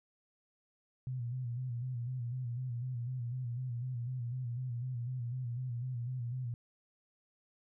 sine tone with vibrato, 123.47 Hz, B2, in tune, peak -35 dBFS, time 1.07-6.54 s, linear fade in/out 0 ms, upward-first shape square, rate 4 Hz, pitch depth 65 cents each way, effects none

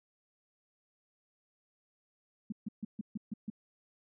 sine tone bursts, 212.9 Hz, G#3, 43 cents sharp, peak -34 dBFS, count 7, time 2.5-3.501 s, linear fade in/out 5 ms, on 23 ms, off 140 ms, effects none

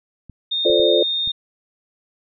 clicks, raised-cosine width 5 ms, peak -26 dBFS, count 4, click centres 0.297 / 0.701 / 0.798 / 1.275 s
sine tone, 3666 Hz, A#7, 30 cents flat, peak -19 dBFS, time 0.51-1.32 s, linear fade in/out 10 ms
sine chord, D minor seventh, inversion first, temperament equal, 349.2 / 440 / 523.3 / 587.3 Hz, F4 / A4 / C5 / D5, 0 / 0 / 0 / 0 cents, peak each -19 dBFS, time 0.65-1.03 s, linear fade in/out 5 ms
effects none

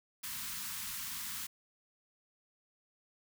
white band-stop noise, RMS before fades -41 dBFS, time 0.23-1.47 s, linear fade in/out 10 ms, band 260 to 910 Hz, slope 96 dB/octave, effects none

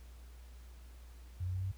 sine tone with pitch steps, 90.2 / 91.62 / 93.06 / 94.52 / 96.01 Hz, F#2 / F#2 / F#2 / F#2 / G2, -44 / -17 / +10 / +37 / -35 cents, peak -34 dBFS, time 1.4-1.72 s, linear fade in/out 10 ms, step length 64 ms, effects added 60 Hz sine -50 dBFS peak until 1.77 s + pink hiss -64 dBFS RMS until 1.77 s

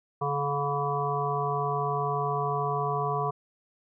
harmonic tone with a mistuned harmonic, 143 Hz, D3, 46 cents flat, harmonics 1 / 3 / 5 / 7 / 8, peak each -32 / -32 / -32 / -32 / -32 dBFS, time 0.21-3.31 s, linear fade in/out 10 ms, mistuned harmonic 7, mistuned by -16 cents, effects none

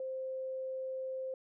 sine tone, 523.3 Hz, C5, in tune, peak -36 dBFS, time 0-1.34 s, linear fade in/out 2 ms, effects none

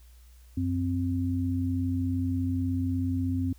sine tone pair together, 92.72 / 261.6 Hz, F#2 / C4, +4 / 0 cents, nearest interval octave + tritone, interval 1796 cents, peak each -28 dBFS, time 0.57-3.53 s, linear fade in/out 5 ms, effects added 60 Hz sine -50 dBFS peak until 3.58 s + white hiss -63 dBFS RMS until 3.58 s

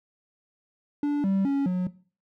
triangle tone with pitch steps, 290.6 / 194.2 / 278.1 / 181.9 Hz, D4 / G3 / C#4 / F#3, -18 / -16 / +6 / -29 cents, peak -20 dBFS, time 1.03-1.87 s, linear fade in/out 2 ms, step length 210 ms, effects noise-tail reverb RT60 0.4 s tail -18 dB re dry

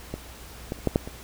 clicks, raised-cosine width 2 ms, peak -17 / -15 / -30 / -8 / -6 / -21 dBFS, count 6, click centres 0.14 / 0.721 / 0.788 / 0.873 / 0.959 / 1.075 s, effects added 60 Hz sine -45 dBFS peak until 1.23 s + pink hiss -45 dBFS RMS until 1.23 s

